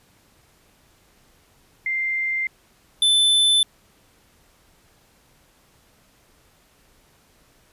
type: tone pair in turn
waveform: sine / square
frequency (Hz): 2093 / 3520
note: C7 / A7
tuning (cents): 0 / 0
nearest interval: major sixth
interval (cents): 900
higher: second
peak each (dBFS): -21 / -15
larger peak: second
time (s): 1.86-2.47 / 3.02-3.63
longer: neither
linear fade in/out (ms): 2
effects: pink hiss -58 dBFS RMS until 7.72 s + resampled to 32000 Hz